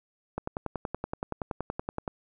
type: click train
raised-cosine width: 1 ms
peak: -17 dBFS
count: 19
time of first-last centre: 0.38-2.078 s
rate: 10.6 Hz
effects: none